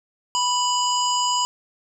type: harmonic tone with a mistuned harmonic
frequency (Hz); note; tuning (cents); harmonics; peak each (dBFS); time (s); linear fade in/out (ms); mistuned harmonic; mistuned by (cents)
987.8; B5; 0; 1 / 3 / 5 / 7 / 8; -21 / -26 / -28 / -29 / -30; 0.35-1.45; 0; 8; -74
effects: 9-bit